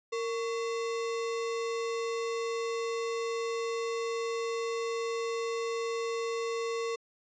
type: tone with sample-and-hold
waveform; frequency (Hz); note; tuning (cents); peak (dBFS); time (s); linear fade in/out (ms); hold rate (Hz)
sine; 460.6; A#4; -21; -30; 0.12-6.96; 10; 1575
effects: resampled to 16000 Hz